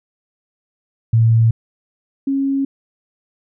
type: tone pair in turn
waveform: sine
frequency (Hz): 113.7 / 273.7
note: A#2 / C#4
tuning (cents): -43 / -22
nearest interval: octave + minor third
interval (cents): 1521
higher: second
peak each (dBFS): -9 / -15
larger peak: first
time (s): 1.13-1.51 / 2.27-2.65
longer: neither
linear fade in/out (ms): 5
effects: none